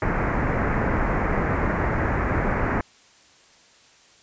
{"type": "low-pass noise", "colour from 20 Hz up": "pink", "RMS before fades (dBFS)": -23, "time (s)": [0.02, 2.81], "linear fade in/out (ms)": 2, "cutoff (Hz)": 2100, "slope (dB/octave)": 48, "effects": ["white hiss -54 dBFS RMS until 4.22 s", "resampled to 16000 Hz"]}